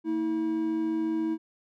triangle tone pair together, 227.7 / 322 Hz, A#3 / E4, -40 / -41 cents, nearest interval tritone, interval 599 cents, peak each -33 / -24 dBFS, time 0.04-1.38 s, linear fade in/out 50 ms, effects none

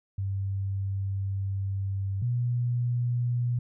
sine tone pair in turn, 97.6 / 121.35 Hz, G2 / B2, -7 / -30 cents, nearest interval major third, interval 377 cents, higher second, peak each -27 / -24 dBFS, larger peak second, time 0.18-2.22 / 2.22-3.59 s, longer first, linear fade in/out 5 ms, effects none

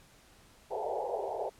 pink band-pass noise, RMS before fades -35 dBFS, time 0.7-1.5 s, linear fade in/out 20 ms, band 390 to 900 Hz, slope 96 dB/octave, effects pink hiss -60 dBFS RMS until 1.59 s + low-pass 12000 Hz 12 dB/octave

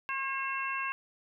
harmonic tone, 539 Hz, C#5, 49 cents flat, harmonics 2 / 3 / 4 / 5, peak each -35 / -37 / -41 / -36 dBFS, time 0.09-0.92 s, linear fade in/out 0 ms, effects none

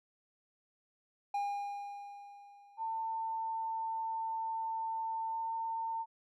triangle tone with exponential decay, 810 Hz, G#5, 43 cents flat, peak -29 dBFS, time 1.34-3.41 s, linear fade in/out 5 ms, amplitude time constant 450 ms
sine tone with pitch glide, 897 to 904.3 Hz, A5 to A5, +33 to +47 cents, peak -34 dBFS, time 2.77-6.06 s, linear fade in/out 50 ms, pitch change +14 cents, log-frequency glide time 5.3-5.49 s
effects none

